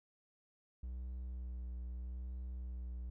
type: tone with vibrato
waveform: triangle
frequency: 61.74 Hz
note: B1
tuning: in tune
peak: -39 dBFS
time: 0.83-3.1 s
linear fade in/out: 5 ms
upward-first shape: sine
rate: 0.8 Hz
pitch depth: 22 cents each way
effects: none